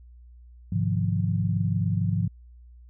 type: chord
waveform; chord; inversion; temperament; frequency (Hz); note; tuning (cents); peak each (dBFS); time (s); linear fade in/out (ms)
sine; F minor seventh; first; equal; 103.83 / 130.81 / 155.56 / 174.61; Ab2 / C3 / Eb3 / F3; 0 / 0 / 0 / 0; -25 / -31 / -30 / -27; 0.72-2.28; 5
effects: added 60 Hz sine -46 dBFS peak until 2.89 s